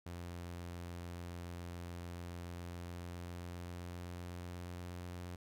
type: tone with pitch glide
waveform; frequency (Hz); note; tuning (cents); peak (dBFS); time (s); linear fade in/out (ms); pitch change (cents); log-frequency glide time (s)
sawtooth; 87 to 88.57; F2 to F2; -6 to +25; -40; 0.06-5.36; 5; +31; 2.45-5.04
effects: none